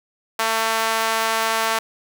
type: tone with high-pass filter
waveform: sawtooth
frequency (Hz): 223.8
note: A3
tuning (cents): +30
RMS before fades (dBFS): -21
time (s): 0.39-1.79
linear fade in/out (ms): 5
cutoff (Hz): 910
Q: 1.2
effects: none